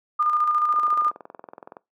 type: tone with tremolo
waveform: sine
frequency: 1212 Hz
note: D#6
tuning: 46 cents flat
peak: -17 dBFS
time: 0.19-1.11 s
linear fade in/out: 10 ms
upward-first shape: square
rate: 14 Hz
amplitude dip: 40%
type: click train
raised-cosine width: 1 ms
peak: -23 dBFS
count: 23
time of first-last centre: 0.74-1.768 s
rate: 21.4 Hz
effects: noise-tail reverb RT60 0.2 s tail -21 dB re dry + high-pass 400 Hz 12 dB/octave